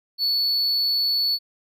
triangle tone, 4435 Hz, C#8, in tune, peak -18 dBFS, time 0.18-1.39 s, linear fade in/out 50 ms, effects none

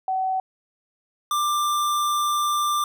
sine / square tone pair in turn, 756 / 1185.4 Hz, F#5 / D6, +37 / +16 cents, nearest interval minor sixth, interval 779 cents, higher second, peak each -21 dBFS, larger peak neither, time 0.08-0.4 / 1.31-2.84 s, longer second, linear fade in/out 2 ms, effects none

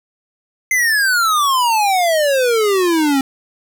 square exponential sweep, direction down, 2093 to 264.8 Hz, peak -13 dBFS, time 0.71-3.21 s, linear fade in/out 2 ms, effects none

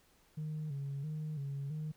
sine tone with vibrato, 146.6 Hz, D3, 3 cents flat, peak -35 dBFS, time 0.37-1.92 s, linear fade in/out 10 ms, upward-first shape square, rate 1.5 Hz, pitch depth 86 cents each way, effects tanh soft clip ceiling -34 dBFS + pink hiss -68 dBFS RMS until 1.96 s

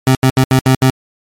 25% pulse tone bursts at uneven times, 130.81 Hz, C3, in tune, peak -3 dBFS, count 6, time 0.07-0.15 / 0.23-0.3 / 0.37-0.44 / 0.51-0.59 / 0.66-0.75 / 0.82-0.9 s, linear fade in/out 2 ms, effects MP3 64 kbps

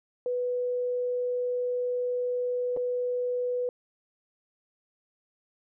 sine tone with dropouts, 493.9 Hz, B4, in tune, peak -26 dBFS, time 0.26-3.69 s, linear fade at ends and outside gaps 1 ms, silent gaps 2.765-2.771 s, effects none

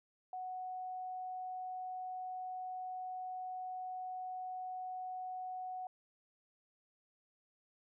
sine tone, 740 Hz, F#5, in tune, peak -40 dBFS, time 0.33-5.87 s, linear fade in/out 2 ms, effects none

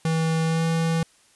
square tone with pitch glide, 161.8 to 164.06 Hz, E3 to E3, -32 to -8 cents, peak -21 dBFS, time 0.05-1.03 s, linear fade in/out 2 ms, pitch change +24 cents, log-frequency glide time 0.44-0.65 s, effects white hiss -58 dBFS RMS until 1.35 s + resampled to 24000 Hz

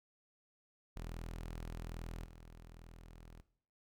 sawtooth tone with level steps, 41.2 Hz, E1, in tune, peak -39 / -49 dBFS, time 0.96-3.41 s, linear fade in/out 0 ms, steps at 2.25 s, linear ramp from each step 5 ms, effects noise-tail reverb RT60 0.6 s tail -17 dB re dry

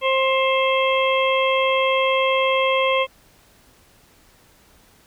harmonic tone with a mistuned harmonic, 529 Hz, C5, 19 cents sharp, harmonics 1 / 2 / 4 / 5 / 6, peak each -19 / -22 / -25 / -26 / -27 dBFS, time 0.01-3.07 s, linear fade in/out 50 ms, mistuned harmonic 6, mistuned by +29 cents, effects pink hiss -54 dBFS RMS until 5.06 s

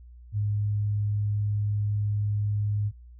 sine tone, 103.83 Hz, G#2, in tune, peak -24 dBFS, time 0.32-2.92 s, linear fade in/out 50 ms, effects noise-tail reverb RT60 0.1 s tail -21 dB re dry + added 60 Hz sine -45 dBFS peak until 3.19 s

